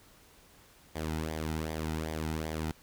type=tone with flanger; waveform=sawtooth; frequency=78.8 Hz; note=D#2; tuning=23 cents sharp; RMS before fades=-35 dBFS; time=0.95-2.72 s; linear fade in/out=10 ms; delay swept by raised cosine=0.72 to 1.82 ms; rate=2.6 Hz; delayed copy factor=-0.65; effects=pink hiss -59 dBFS RMS until 2.82 s